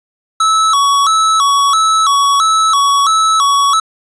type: tone with vibrato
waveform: square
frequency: 1210 Hz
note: D#6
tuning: 49 cents flat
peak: -9 dBFS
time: 0.4-3.8 s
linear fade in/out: 5 ms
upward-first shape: square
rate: 1.5 Hz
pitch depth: 130 cents each way
effects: resampled to 22050 Hz